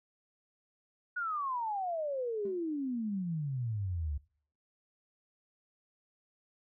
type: exponential sweep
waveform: sine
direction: down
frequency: 1480 to 69.3 Hz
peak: -32 dBFS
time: 1.16-4.18 s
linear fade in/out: 10 ms
type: tone with exponential decay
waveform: triangle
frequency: 210 Hz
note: G#3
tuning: 19 cents sharp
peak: -38 dBFS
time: 2.45-2.7 s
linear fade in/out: 2 ms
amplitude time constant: 53 ms
effects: noise-tail reverb RT60 0.5 s tail -22 dB re dry